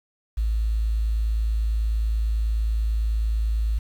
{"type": "tone with quantisation", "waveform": "sine", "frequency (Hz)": 54.6, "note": "A1", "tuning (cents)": -13, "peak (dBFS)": -20, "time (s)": [0.37, 3.79], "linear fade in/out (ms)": 10, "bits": 8, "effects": []}